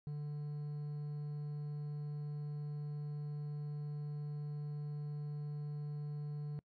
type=tone with quantisation; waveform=triangle; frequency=147.6 Hz; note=D3; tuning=9 cents sharp; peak=-37 dBFS; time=0.07-6.59 s; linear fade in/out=0 ms; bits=10; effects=noise-tail reverb RT60 0.1 s tail -26 dB re dry + low-pass 2000 Hz 12 dB/octave